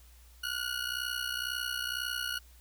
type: ring-modulated tone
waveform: 20% pulse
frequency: 1452 Hz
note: F#6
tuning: 33 cents flat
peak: -25 dBFS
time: 0.43-2.39 s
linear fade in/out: 10 ms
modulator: 31 Hz
effects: added 60 Hz sine -54 dBFS peak until 2.6 s + white hiss -62 dBFS RMS until 2.6 s